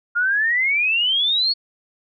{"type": "exponential sweep", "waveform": "sine", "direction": "up", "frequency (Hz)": [1396.9, 4435], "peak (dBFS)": -16, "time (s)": [0.15, 1.54], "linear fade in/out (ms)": 20, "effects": []}